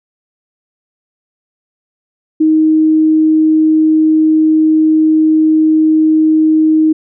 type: tone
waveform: sine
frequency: 313.6 Hz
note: D#4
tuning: 14 cents sharp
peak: -6 dBFS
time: 2.4-6.93 s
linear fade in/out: 10 ms
effects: none